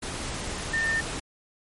sine tone in noise, 1807 Hz, A6, 46 cents sharp, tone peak -23 dBFS, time 0.73-1.01 s, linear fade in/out 10 ms, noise pink, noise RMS -33 dBFS, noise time 0.02-1.2 s, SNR +7 dB, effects MP3 48 kbps

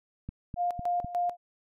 click train, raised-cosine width 5 ms, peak -24 dBFS, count 4, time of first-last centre 0.29-1.046 s, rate 3.97 Hz
sine tone with tremolo, 705 Hz, F5, 16 cents sharp, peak -25 dBFS, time 0.56-1.37 s, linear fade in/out 50 ms, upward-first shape square, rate 3.4 Hz, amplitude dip 75%
effects none

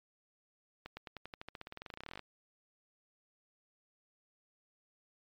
accelerating click train, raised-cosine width 0.3 ms, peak -28 dBFS, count 27, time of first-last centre 0.86-2.193 s, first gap 110 ms, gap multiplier 0.93, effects MP3 96 kbps

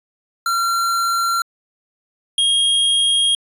square tone pair in turn, 1369 / 3256 Hz, F6 / G#7, -35 / -35 cents, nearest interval octave + minor third, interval 1500 cents, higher second, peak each -17 / -14 dBFS, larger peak second, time 0.46-1.42 / 2.38-3.35 s, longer second, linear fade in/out 2 ms, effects resampled to 32000 Hz

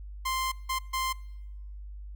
sawtooth tone bursts at uneven times, 1046.5 Hz, C6, in tune, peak -24 dBFS, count 3, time 0.25-0.52 / 0.69-0.79 / 0.93-1.13 s, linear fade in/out 10 ms, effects noise-tail reverb RT60 1.0 s tail -25 dB re dry + added 50 Hz sine -39 dBFS peak until 2.15 s

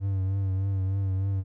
triangle tone with vibrato, 96.4 Hz, G2, 28 cents flat, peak -22 dBFS, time 0-1.44 s, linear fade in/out 50 ms, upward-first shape triangle, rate 3.3 Hz, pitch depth 47 cents each way, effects none

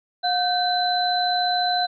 sine tone cluster, 717 / 1539 / 4033 Hz, F5 / G6 / B7, +45 / -32 / +36 cents, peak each -21 / -29 / -24 dBFS, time 0.23-1.87 s, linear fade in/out 20 ms, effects none

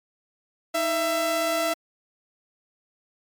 sawtooth tone pair together, 315.4 / 668.3 Hz, D#4 / E5, +24 / +24 cents, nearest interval octave + minor second, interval 1300 cents, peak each -27 / -19 dBFS, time 0.74-1.74 s, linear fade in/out 10 ms, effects MP3 96 kbps

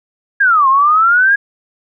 sine exponential two-way sweep, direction down then up, 1661.2 to 1046.5 to 1661.2 Hz, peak -7 dBFS, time 0.4-1.36 s, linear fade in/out 10 ms, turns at 0.68 s, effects none

